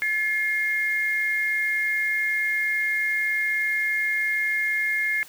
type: tone pair together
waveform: sine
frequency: 1724.4 / 2133 Hz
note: A6 / C7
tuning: -35 / +33 cents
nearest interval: major third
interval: 368 cents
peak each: -26 / -23 dBFS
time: 0.02-5.23 s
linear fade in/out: 0 ms
effects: white hiss -47 dBFS RMS until 5.28 s